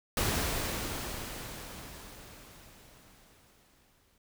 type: noise with exponential decay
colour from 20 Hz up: pink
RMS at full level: -29 dBFS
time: 0.17-4.18 s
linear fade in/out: 2 ms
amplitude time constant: 870 ms
effects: none